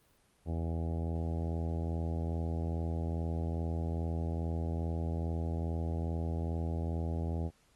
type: harmonic tone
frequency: 82.4 Hz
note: E2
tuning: in tune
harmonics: 1 / 2 / 3 / 4 / 5 / 6 / 7 / 8 / 9 / 10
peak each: -33 / -39 / -43 / -45 / -47 / -49 / -50 / -51 / -52 / -53 dBFS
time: 0.45-7.51 s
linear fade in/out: 50 ms
effects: pink hiss -68 dBFS RMS until 7.75 s + Opus 32 kbps